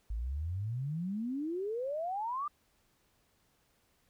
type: exponential sweep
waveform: sine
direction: up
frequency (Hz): 51 to 1218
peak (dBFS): -33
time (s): 0.1-2.48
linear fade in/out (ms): 5
effects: pink hiss -72 dBFS RMS until 4.09 s